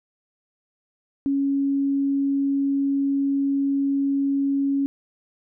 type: tone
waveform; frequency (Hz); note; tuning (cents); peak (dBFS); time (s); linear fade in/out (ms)
sine; 277.2; C#4; 0; -19; 1.26-4.86; 0
effects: none